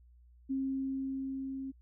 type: tone with level ramp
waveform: sine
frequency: 267.9 Hz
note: C4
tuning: 41 cents sharp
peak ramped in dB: -30 to -37 dBFS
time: 0.49-1.72 s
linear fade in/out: 20 ms
effects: added 60 Hz sine -57 dBFS peak until 1.81 s